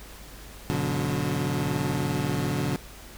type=tone cluster; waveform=25% pulse; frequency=100.9 / 123.5 / 144.2 / 181.8 Hz; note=G#2 / B2 / D3 / F#3; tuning=-49 / 0 / -31 / -30 cents; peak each=-31 / -28 / -24 / -28 dBFS; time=0.7-2.76 s; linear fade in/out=0 ms; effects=added 50 Hz sine -46 dBFS peak until 3.17 s + pink hiss -46 dBFS RMS until 3.17 s